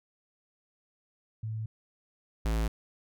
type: tone pair in turn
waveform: sine / square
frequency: 110 / 55 Hz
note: A2 / A1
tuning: 0 / 0 cents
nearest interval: octave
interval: 1200 cents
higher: first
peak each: -32 / -27 dBFS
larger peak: second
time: 1.43-1.66 / 2.45-2.68 s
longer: neither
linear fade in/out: 5 ms
effects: none